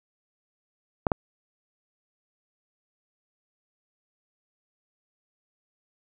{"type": "clicks", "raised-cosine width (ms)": 1, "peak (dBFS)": -8, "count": 2, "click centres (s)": [1.068, 1.118], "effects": []}